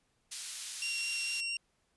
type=high-pass noise; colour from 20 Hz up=pink; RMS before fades=-41 dBFS; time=0.31-1.41 s; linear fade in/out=10 ms; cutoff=3800 Hz; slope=12 dB/octave
type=tone with vibrato; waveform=25% pulse; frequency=2754 Hz; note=F7; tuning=25 cents flat; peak=-30 dBFS; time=0.82-1.57 s; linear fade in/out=2 ms; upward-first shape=sine; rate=4.5 Hz; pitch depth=8 cents each way
effects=pink hiss -75 dBFS RMS until 1.96 s + resampled to 24000 Hz